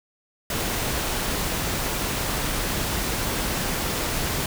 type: noise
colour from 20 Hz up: pink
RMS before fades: -26 dBFS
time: 0.5-4.46 s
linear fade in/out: 2 ms
effects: none